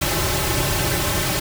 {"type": "noise with comb filter", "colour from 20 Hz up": "pink", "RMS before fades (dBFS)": -21, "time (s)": [0.01, 1.4], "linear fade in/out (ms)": 10, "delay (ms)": 4.2, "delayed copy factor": -0.85, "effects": []}